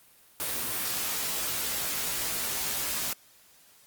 white noise with comb filter, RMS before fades -31 dBFS, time 0.4-3.13 s, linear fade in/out 0 ms, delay 17 ms, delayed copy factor +0.85, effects white hiss -58 dBFS RMS until 3.86 s + Opus 32 kbps

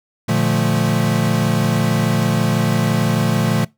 square chord, Bb major seventh, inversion none, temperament equal with one note detuned, 116.54 / 148.37 / 174.61 / 220 Hz, Bb2 / D3 / F3 / A3, 0 / +18 / 0 / 0 cents, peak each -21 dBFS, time 0.28-3.65 s, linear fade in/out 10 ms, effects noise-tail reverb RT60 0.2 s tail -22 dB re dry

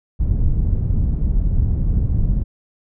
pink low-pass noise, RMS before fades -17 dBFS, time 0.19-2.44 s, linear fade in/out 20 ms, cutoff 110 Hz, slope 12 dB/octave, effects none

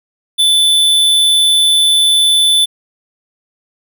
square tone with amplitude modulation, 3500 Hz, A7, 10 cents flat, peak -7 dBFS, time 0.38-2.66 s, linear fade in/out 20 ms, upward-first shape sine, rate 161 Hz, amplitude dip 30%, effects none

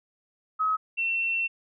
sine tone pair in turn, 1276 / 2704 Hz, D#6 / E7, +43 / +43 cents, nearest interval octave + minor second, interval 1300 cents, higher second, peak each -22 / -24 dBFS, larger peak first, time 0.59-0.77 / 0.97-1.48 s, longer second, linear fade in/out 20 ms, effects none

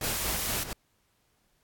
pink noise with tremolo, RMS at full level -32 dBFS, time 0.01-0.73 s, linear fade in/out 2 ms, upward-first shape sine, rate 4.3 Hz, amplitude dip 65%
white high-pass noise, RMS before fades -32 dBFS, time 0.03-0.64 s, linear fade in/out 10 ms, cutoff 440 Hz, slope 48 dB/octave
effects pink hiss -71 dBFS RMS until 1.63 s + AAC 64 kbps

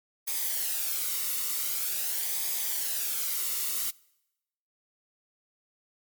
blue noise with flanger, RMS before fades -30 dBFS, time 0.27-3.91 s, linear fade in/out 10 ms, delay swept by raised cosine 0.7 to 1.24 ms, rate 0.45 Hz, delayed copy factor -0.5, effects noise-tail reverb RT60 0.9 s tail -24 dB re dry + MP3 96 kbps

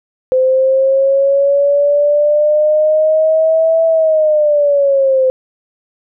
sine linear two-way sweep, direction up then down, 514 to 656 to 515 Hz, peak -8 dBFS, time 0.32-5.3 s, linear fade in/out 0 ms, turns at 3.85 s, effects none

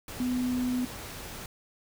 sine tone in noise, 250 Hz, B3, 21 cents sharp, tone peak -26 dBFS, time 0.2-0.85 s, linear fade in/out 2 ms, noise pink, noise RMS -41 dBFS, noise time 0.08-1.46 s, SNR +12 dB, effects none

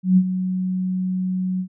sine tone with ADSR envelope, 185 Hz, F#3, in tune, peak -9 dBFS, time 0.03-1.68 s, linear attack 140 ms, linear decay 60 ms, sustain -11 dB, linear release 82 ms, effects none

